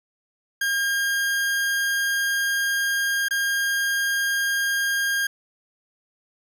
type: tone with dropouts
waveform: 40% pulse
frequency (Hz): 1614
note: G#6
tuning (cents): -50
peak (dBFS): -20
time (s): 0.61-5.27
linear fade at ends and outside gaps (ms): 5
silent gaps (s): 3.285-3.308
effects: none